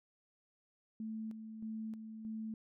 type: tone with tremolo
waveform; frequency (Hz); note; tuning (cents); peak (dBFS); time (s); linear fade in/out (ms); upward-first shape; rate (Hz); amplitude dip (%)
sine; 220; A3; 0; -39; 1-2.54; 2; square; 1.6; 50
effects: none